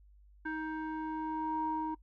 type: tone with low-pass filter sweep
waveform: square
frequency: 314 Hz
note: D#4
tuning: 16 cents sharp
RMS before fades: -36 dBFS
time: 0.45-1.95 s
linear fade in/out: 10 ms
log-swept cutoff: 1500 to 840 Hz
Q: 5.9
effects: noise-tail reverb RT60 0.1 s tail -24 dB re dry + added 50 Hz sine -57 dBFS peak until 2.02 s